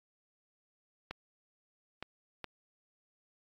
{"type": "clicks", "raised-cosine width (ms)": 0.3, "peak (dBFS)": -23, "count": 3, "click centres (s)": [1.11, 2.026, 2.443], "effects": ["AAC 32 kbps"]}